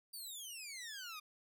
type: exponential sweep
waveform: 15% pulse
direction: down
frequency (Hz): 4721 to 1200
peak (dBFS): -39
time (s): 0.13-1.2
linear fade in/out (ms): 10
effects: none